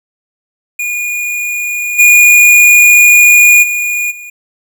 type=tone with level steps; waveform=square; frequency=2439 Hz; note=D#7; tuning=35 cents flat; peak=-15 / -3 / -13 / -27 dBFS; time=0.79-4.3 s; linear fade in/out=5 ms; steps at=1.98 / 3.62 / 4.1 s; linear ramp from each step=20 ms; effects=none